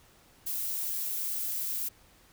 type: noise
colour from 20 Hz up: violet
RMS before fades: -33 dBFS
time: 0.46-1.89 s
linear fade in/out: 10 ms
effects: pink hiss -60 dBFS RMS until 2.32 s